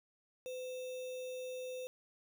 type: tone with sample-and-hold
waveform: sine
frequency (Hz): 508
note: B4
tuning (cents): +49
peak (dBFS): -40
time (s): 0.46-1.87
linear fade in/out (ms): 0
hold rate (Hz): 3150
effects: none